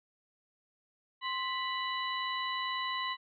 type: harmonic tone with a mistuned harmonic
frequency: 987.8 Hz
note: B5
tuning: in tune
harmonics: 1 / 2 / 3 / 4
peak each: -35 / -38 / -40 / -41 dBFS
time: 1.21-3.17 s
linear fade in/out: 50 ms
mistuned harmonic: 1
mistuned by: +97 cents
effects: none